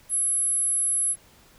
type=tone; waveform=sine; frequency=10840 Hz; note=E9; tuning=47 cents sharp; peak=-21 dBFS; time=0.09-1.16 s; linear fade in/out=50 ms; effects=pink hiss -55 dBFS RMS until 1.58 s